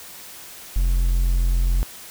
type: tone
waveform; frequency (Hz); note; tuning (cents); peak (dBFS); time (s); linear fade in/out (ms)
triangle; 43.65; F1; 0; -14; 0.76-1.83; 0
effects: white hiss -40 dBFS RMS until 2.1 s